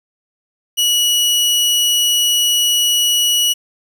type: tone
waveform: sawtooth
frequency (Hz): 2925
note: F#7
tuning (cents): -21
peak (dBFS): -9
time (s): 0.77-3.54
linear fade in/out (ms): 20
effects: 8-bit